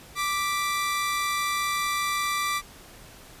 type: tone pair together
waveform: sawtooth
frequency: 1174.7 / 1972.8 Hz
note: D6 / B6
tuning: 0 / -2 cents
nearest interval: major sixth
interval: 898 cents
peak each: -22 / -28 dBFS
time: 0.15-2.62 s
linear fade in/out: 50 ms
effects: pink hiss -48 dBFS RMS until 3.4 s + resampled to 32000 Hz